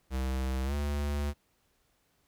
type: tone with pitch glide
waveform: square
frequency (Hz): 65.3 to 72.45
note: C2 to D2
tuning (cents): -3 to -23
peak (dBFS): -30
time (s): 0.1-1.34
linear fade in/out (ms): 50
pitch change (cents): +180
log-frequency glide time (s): 0.64-0.74
effects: pink hiss -72 dBFS RMS until 2.27 s